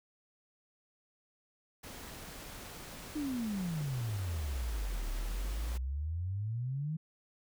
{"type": "noise", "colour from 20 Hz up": "pink", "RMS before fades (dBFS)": -47, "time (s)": [1.83, 5.78], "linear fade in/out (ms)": 10}
{"type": "exponential two-way sweep", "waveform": "sine", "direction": "down then up", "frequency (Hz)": [311.1, 35.86, 161.8], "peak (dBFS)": -33, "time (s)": [3.15, 6.97], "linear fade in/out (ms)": 10, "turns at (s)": 5.1}
{"effects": []}